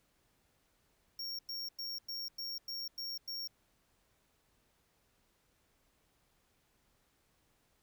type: tone bursts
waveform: square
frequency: 5530 Hz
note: F8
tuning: 18 cents flat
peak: -39 dBFS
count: 8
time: 1.19-3.476 s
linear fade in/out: 5 ms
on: 200 ms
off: 98 ms
effects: pink hiss -74 dBFS RMS until 7.82 s